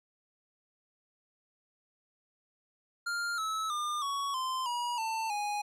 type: tone with pitch steps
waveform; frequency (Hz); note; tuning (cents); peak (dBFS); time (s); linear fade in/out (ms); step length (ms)
square; 1400 / 1298.7 / 1204.8 / 1117.6 / 1036.8 / 961.8 / 892.2 / 827.7; F6 / E6 / D6 / C#6 / C6 / B5 / A5 / G#5; +4 / -26 / +44 / +14 / -16 / -46 / +24 / -6; -32; 3.06-5.62; 10; 320
effects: low-pass 10000 Hz 12 dB/octave